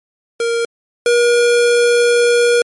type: tone pair in turn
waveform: square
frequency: 466.2 / 477.9 Hz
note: A#4 / A#4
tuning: 0 / +43 cents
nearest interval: unison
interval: 43 cents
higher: second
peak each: -15 / -10 dBFS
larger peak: second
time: 0.4-0.65 / 1.06-2.62 s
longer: second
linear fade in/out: 2 ms
effects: MP3 48 kbps